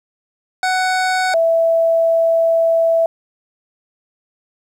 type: tone pair in turn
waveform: 25% pulse / sine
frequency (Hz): 744 / 660.3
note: F#5 / E5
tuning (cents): +9 / +3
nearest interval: major second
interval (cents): 206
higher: first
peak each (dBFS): -11 / -11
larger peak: neither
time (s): 0.63-1.34 / 1.34-3.06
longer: second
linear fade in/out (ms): 2
effects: low-pass 8000 Hz 12 dB/octave + 8-bit